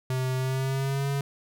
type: tone with pitch glide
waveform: square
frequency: 129.4 to 139.49 Hz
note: C3 to C#3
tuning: -19 to +11 cents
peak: -26 dBFS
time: 0.1-1.21 s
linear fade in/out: 2 ms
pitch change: +130 cents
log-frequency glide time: 0.37-1.09 s
effects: none